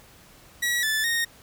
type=tone with pitch steps; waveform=sawtooth; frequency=1924 / 1749 / 1857 Hz; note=B6 / A6 / A#6; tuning=-46 / -11 / -7 cents; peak=-19 dBFS; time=0.62-1.25 s; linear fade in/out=10 ms; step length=210 ms; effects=pink hiss -52 dBFS RMS until 1.42 s